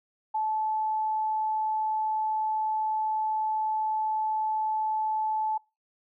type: tone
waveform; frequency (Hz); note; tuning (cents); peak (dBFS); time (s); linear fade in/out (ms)
sine; 868; A5; -24; -25; 0.34-5.58; 10
effects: noise-tail reverb RT60 0.3 s tail -25 dB re dry